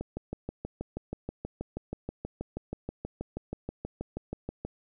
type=click train; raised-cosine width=2 ms; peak=-21 dBFS; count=30; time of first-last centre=0.01-4.65 s; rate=6.25 Hz; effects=none